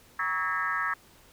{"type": "tone with frequency modulation", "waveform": "sine", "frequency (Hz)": 1468, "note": "F#6", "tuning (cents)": -14, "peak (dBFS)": -26, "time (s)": [0.19, 0.94], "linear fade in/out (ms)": 5, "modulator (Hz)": 174, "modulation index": 2.4, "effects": ["pink hiss -57 dBFS RMS until 1.32 s"]}